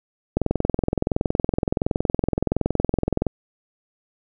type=click train; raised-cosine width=2 ms; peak=-6 dBFS; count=63; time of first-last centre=0.37-3.267 s; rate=21.4 Hz; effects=none